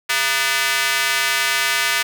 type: tone with high-pass filter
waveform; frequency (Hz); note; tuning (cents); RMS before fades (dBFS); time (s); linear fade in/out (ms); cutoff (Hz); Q
square; 135.5; C#3; -39; -19; 0.09-2.03; 10; 1800; 1.4
effects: none